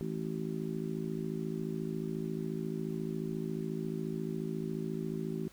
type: harmonic tone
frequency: 54.2 Hz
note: A1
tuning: 25 cents flat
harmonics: 3 / 4 / 5 / 6 / 7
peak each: -38 / -39 / -44 / -43 / -40 dBFS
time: 0.01-5.48 s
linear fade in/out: 0 ms
effects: pink hiss -59 dBFS RMS until 5.52 s